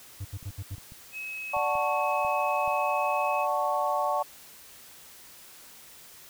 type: tone bursts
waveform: triangle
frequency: 97.7 Hz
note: G2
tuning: 5 cents flat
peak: -30 dBFS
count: 5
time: 0.2-0.755 s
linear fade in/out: 10 ms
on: 51 ms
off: 75 ms
type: clicks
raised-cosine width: 5 ms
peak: -35 dBFS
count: 9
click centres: 0.428 / 0.505 / 0.713 / 0.782 / 0.921 / 1.567 / 1.754 / 2.249 / 2.678 s
type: tone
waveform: sine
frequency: 2566 Hz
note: E7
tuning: 47 cents flat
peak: -34 dBFS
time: 1.12-3.47 s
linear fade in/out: 50 ms
type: chord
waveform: sine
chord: D major seventh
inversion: none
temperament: equal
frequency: 587.3 / 740 / 880 / 1108.7 Hz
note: D5 / F#5 / A5 / C#6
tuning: 0 / 0 / 0 / 0 cents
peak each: -30 dBFS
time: 1.53-4.23 s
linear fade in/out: 10 ms
effects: white hiss -50 dBFS RMS until 6.29 s